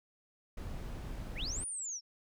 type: noise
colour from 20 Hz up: brown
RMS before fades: -41 dBFS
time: 0.57-1.64 s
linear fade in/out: 5 ms
type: linear two-way sweep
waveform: sine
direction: up then down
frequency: 1568 to 9620 to 5320 Hz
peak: -37 dBFS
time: 1.35-2.01 s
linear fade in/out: 50 ms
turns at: 1.66 s
effects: none